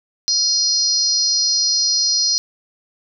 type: tone cluster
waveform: sine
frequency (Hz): 4237 / 5000 / 5770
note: C8 / D#8 / F#8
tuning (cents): +21 / +8 / -44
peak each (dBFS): -19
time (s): 0.28-2.38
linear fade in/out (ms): 0
effects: none